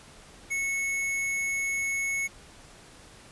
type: tone with sample-and-hold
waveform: sine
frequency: 2200 Hz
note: C#7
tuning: 14 cents flat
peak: -26 dBFS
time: 0.5-2.28 s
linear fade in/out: 20 ms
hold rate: 8820 Hz
effects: pink hiss -51 dBFS RMS until 3.31 s + resampled to 24000 Hz